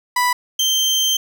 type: tone pair in turn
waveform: 30% pulse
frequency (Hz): 987.8 / 3136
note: B5 / G7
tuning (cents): 0 / 0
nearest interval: octave + minor sixth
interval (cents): 2000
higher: second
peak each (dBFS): -12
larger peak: neither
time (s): 0.16-0.33 / 0.59-1.17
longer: second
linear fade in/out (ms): 5
effects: none